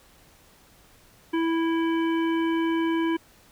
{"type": "harmonic tone with a mistuned harmonic", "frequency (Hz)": 329, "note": "E4", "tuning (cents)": -3, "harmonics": [1, 3, 5, 7, 9], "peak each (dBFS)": [-22, -32, -36, -39, -41], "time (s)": [1.33, 3.17], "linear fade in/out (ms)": 10, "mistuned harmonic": 9, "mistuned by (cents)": 38, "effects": ["pink hiss -56 dBFS RMS until 3.51 s"]}